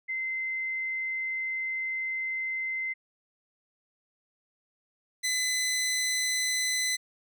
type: tone pair in turn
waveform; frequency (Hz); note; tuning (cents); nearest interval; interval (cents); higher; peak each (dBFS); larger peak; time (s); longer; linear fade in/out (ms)
sine / 15% pulse; 2069 / 2016; C7 / B6; -20 / +35; unison; 45; first; -29 / -20; second; 0.08-2.94 / 5.23-6.97; first; 20
effects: none